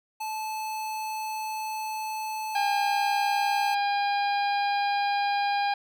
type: tone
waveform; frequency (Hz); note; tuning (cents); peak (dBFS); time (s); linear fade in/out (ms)
square; 869; A5; -22; -31; 0.2-3.75; 10
type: harmonic tone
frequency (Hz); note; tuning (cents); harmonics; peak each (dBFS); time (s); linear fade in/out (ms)
809; G#5; -46; 1 / 2 / 3 / 4 / 5 / 6; -24 / -34 / -35 / -41 / -39 / -41; 2.55-5.74; 5
effects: 10-bit